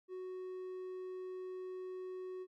triangle tone, 370 Hz, F#4, in tune, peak -40 dBFS, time 0.08-2.47 s, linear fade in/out 50 ms, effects none

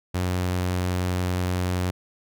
sawtooth tone, 90.6 Hz, F#2, 36 cents flat, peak -19 dBFS, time 0.14-1.91 s, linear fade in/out 10 ms, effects none

